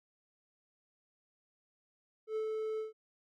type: tone with ADSR envelope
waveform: triangle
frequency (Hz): 436.6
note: A4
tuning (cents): -13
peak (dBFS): -30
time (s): 2.27-2.93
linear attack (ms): 90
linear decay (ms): 94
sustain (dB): -2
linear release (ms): 140
effects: none